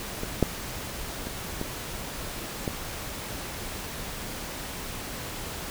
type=clicks; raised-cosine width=2 ms; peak=-17 / -6 / -21 / -16 / -14 dBFS; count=5; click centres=0.234 / 0.427 / 1.27 / 1.614 / 2.678 s; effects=pink hiss -36 dBFS RMS until 5.7 s